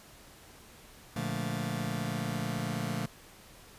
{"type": "chord", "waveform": "sawtooth", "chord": "Bb major seventh", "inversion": "none", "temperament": "just", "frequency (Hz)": [116.54, 145.68, 174.81, 218.5], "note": ["Bb2", "D3", "F3", "A3"], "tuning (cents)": [0, -14, 2, -12], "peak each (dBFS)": -33, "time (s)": [1.16, 3.06], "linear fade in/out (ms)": 5, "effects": ["pink hiss -54 dBFS RMS until 3.78 s", "resampled to 32000 Hz"]}